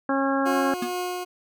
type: harmonic tone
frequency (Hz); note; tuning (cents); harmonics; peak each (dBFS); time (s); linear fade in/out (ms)
272.6; C#4; -29; 1 / 2 / 3 / 4 / 5 / 6; -24 / -27 / -29 / -30 / -31 / -32; 0.09-0.74; 2
type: tone with tremolo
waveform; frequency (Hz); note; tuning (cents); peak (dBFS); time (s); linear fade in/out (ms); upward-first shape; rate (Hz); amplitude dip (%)
20% pulse; 360; F#4; -47; -21; 0.45-1.25; 20; triangle; 2.3; 35
type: tone with exponential decay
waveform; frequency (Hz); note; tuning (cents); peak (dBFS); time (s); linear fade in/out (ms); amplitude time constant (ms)
square; 241.9; B3; -36; -24; 0.82-0.95; 5; 27
effects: none